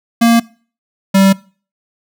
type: tone pair in turn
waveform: square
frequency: 232.2 / 193.96 Hz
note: A#3 / G3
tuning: -7 / -18 cents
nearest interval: minor third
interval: 311 cents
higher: first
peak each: -7 dBFS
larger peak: neither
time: 0.21-0.4 / 1.14-1.33 s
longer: neither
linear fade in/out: 10 ms
effects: noise-tail reverb RT60 0.4 s tail -22 dB re dry